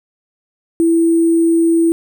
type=tone with sample-and-hold; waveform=sine; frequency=332.2 Hz; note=E4; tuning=13 cents sharp; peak=-9 dBFS; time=0.8-1.92 s; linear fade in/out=0 ms; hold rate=8820 Hz; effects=none